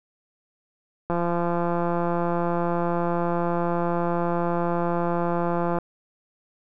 click train, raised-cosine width 1 ms, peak -12 dBFS, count 807, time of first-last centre 1.1-5.786 s, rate 172 Hz, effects none

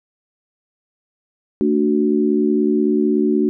sine chord, D major, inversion second, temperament equal with one note detuned, 223.1 / 293.7 / 370 Hz, A3 / D4 / F#4, +24 / 0 / 0 cents, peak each -18 dBFS, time 1.61-3.49 s, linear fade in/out 0 ms, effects none

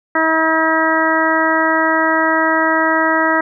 harmonic tone, 320.6 Hz, E4, 48 cents flat, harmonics 1 / 2 / 3 / 4 / 5 / 6, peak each -19 / -19 / -19 / -19 / -19 / -19 dBFS, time 0.15-3.41 s, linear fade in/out 5 ms, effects none

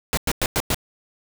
pink noise bursts, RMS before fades -21 dBFS, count 5, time 0.13-0.745 s, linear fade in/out 0 ms, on 43 ms, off 100 ms, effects none

